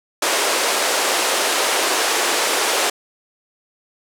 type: band-pass noise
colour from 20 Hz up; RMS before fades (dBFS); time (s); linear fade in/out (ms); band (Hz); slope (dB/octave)
pink; -19; 0.22-2.9; 5; 390 to 11000; 24
effects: none